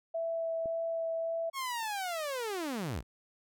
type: tone with vibrato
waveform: sine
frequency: 659.3 Hz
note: E5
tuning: in tune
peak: -31 dBFS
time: 0.14-1.5 s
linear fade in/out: 10 ms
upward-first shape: sine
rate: 1.8 Hz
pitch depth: 8 cents each way
type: click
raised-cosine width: 2 ms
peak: -32 dBFS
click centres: 0.658 s
type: linear sweep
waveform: sawtooth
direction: down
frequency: 1108.7 to 38.89 Hz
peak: -30 dBFS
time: 1.53-3.03 s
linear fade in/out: 50 ms
effects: none